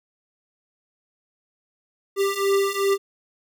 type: beating tone pair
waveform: square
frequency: 393.3 / 395.9 Hz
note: G4 / G4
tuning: +6 / +17 cents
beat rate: 2.6 Hz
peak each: -24 / -22 dBFS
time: 2.16-2.98 s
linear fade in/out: 50 ms
effects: none